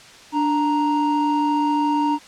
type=tone pair together; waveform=triangle; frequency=293.9 / 933 Hz; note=D4 / A#5; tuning=+1 / +1 cents; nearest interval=octave + minor sixth; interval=2000 cents; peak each=-18 dBFS; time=0.32-2.19 s; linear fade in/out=50 ms; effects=white hiss -44 dBFS RMS until 2.27 s + low-pass 6000 Hz 12 dB/octave